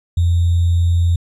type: tone with sample-and-hold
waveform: sine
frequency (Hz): 85.9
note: F2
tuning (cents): -28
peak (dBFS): -11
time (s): 0.17-1.16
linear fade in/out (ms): 5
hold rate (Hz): 3675
effects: resampled to 24000 Hz